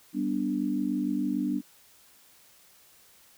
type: chord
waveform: sine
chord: G major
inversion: none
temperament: equal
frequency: 196 / 246.9 / 293.7 Hz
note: G3 / B3 / D4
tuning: 0 / 0 / 0 cents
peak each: -32 / -30 / -29 dBFS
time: 0.13-1.62 s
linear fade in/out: 50 ms
effects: white hiss -58 dBFS RMS until 3.37 s